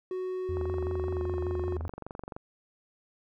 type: tone with pitch glide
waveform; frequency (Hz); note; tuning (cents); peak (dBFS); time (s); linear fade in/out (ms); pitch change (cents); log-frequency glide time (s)
triangle; 370 to 363.2; F#4 to F#4; 0 to -32; -29; 0.11-1.77; 2; -32; 1.14-1.23
type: tone with vibrato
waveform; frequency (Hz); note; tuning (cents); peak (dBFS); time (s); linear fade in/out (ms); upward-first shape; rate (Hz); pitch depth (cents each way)
triangle; 82.41; E2; 0; -30; 0.49-1.88; 0; sine; 5.2; 76
type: click train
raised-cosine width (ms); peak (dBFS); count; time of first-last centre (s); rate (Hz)
1; -25; 43; 0.57-2.365; 23.4
effects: none